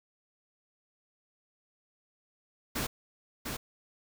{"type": "noise with echo", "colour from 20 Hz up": "pink", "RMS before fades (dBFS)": -33, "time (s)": [2.75, 2.87], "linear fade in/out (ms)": 10, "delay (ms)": 700, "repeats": 1, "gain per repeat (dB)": -4, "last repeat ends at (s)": 3.57, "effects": []}